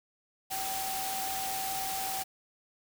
sine tone in noise, 770 Hz, G5, 31 cents flat, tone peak -35 dBFS, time 0.5-2.24 s, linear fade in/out 20 ms, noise white, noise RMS -36 dBFS, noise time 0.5-2.24 s, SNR -2 dB, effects none

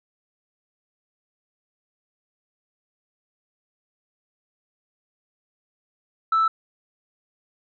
sine tone, 1318.5 Hz, E6, in tune, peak -15 dBFS, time 6.32-6.48 s, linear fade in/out 5 ms, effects tanh soft clip ceiling -14 dBFS

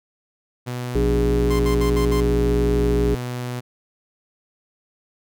sawtooth tone, 123.47 Hz, B2, in tune, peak -22 dBFS, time 0.66-3.61 s, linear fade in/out 20 ms
harmonic tone, 58.7 Hz, A#1, 13 cents sharp, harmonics 1 / 3 / 5 / 7, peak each -20 / -26 / -25 / -20 dBFS, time 0.95-3.15 s, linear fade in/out 5 ms
sawtooth tone bursts, 1046.5 Hz, C6, in tune, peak -24 dBFS, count 5, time 1.5-2.209 s, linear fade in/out 10 ms, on 97 ms, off 56 ms
effects none

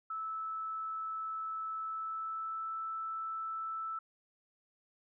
sine tone with pitch glide, 1309 to 1318.9 Hz, E6 to E6, -13 to +1 cents, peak -36 dBFS, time 0.1-3.99 s, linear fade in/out 5 ms, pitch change +14 cents, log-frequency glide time 1.78-2.72 s, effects none

